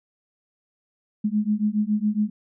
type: beating tone pair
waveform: sine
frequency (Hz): 207.4 / 214.6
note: G#3 / A3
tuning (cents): -2 / -43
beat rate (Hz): 7.2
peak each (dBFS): -23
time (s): 1.24-2.3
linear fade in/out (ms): 10
effects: none